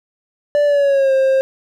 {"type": "tone with pitch glide", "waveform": "triangle", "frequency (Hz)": [584, 532.4], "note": ["D5", "C5"], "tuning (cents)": [-10, 30], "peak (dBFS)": -9, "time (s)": [0.55, 1.41], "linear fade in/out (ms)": 0, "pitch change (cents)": -160, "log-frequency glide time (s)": [0.65, 1.13], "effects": []}